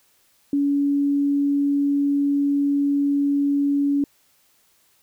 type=tone; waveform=sine; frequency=283.4 Hz; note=C#4; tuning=38 cents sharp; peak=-17 dBFS; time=0.53-4.04 s; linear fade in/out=2 ms; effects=white hiss -61 dBFS RMS until 5.02 s